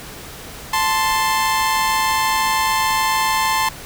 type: tone pair together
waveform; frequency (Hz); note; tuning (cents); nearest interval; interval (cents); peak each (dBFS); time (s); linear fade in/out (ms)
sawtooth; 880 / 1046.5; A5 / C6; 0 / 0; minor third; 300; -15; 0.73-3.69; 5
effects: pink hiss -35 dBFS RMS until 3.85 s